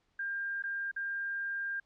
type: tone with dropouts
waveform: sine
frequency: 1600 Hz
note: G6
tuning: 35 cents sharp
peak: -33 dBFS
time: 0.19-1.8 s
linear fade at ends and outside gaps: 5 ms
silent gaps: 0.624-0.637 / 0.914-0.962 s
effects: pink hiss -75 dBFS RMS until 1.85 s + low-pass 5000 Hz 12 dB/octave